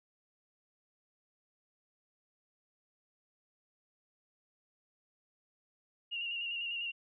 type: tone with vibrato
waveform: sine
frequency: 2799 Hz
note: F7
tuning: 3 cents sharp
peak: -35 dBFS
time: 6.11-6.92 s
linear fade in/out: 20 ms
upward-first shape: square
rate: 10 Hz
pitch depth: 33 cents each way
effects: none